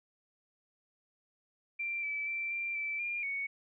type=tone with pitch steps; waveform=sine; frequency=2361 / 2308 / 2343 / 2367 / 2323 / 2403 / 2225 Hz; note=D7 / D7 / D7 / D7 / D7 / D7 / C#7; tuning=+9 / -31 / -5 / +13 / -20 / +39 / +6 cents; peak=-33 dBFS; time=1.79-3.47 s; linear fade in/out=10 ms; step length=240 ms; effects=none